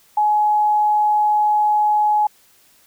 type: tone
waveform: sine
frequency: 843 Hz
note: G#5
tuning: 26 cents sharp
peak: -13 dBFS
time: 0.17-2.27 s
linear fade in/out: 5 ms
effects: white hiss -54 dBFS RMS until 2.86 s